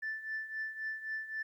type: tone with tremolo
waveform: sine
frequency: 1760 Hz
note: A6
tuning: in tune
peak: -32 dBFS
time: 0.02-1.43 s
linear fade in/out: 10 ms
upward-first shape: triangle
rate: 3.8 Hz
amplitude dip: 80%
effects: tanh soft clip ceiling -31 dBFS + 12-bit